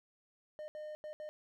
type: tone bursts at uneven times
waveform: triangle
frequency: 609 Hz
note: D#5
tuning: 37 cents flat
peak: -40 dBFS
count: 4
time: 0.59-0.68 / 0.75-0.95 / 1.04-1.13 / 1.2-1.29 s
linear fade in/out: 0 ms
effects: none